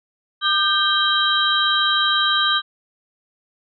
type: tone cluster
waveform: sine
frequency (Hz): 1203 / 1565 / 3163 / 3876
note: D6 / G6 / G7 / B7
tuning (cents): +41 / -3 / +15 / -33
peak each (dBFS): -21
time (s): 0.41-2.62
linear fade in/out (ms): 50
effects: none